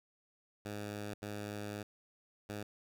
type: tone bursts at uneven times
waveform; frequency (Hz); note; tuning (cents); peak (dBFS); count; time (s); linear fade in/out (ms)
10% pulse; 103.83; G#2; 0; -32; 3; 0.65-1.14 / 1.22-1.83 / 2.49-2.63; 5
effects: none